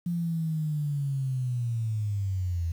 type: linear sweep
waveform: sine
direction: down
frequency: 174.61 to 81.7 Hz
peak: -26 dBFS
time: 0.06-2.72 s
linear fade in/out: 5 ms
effects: 9-bit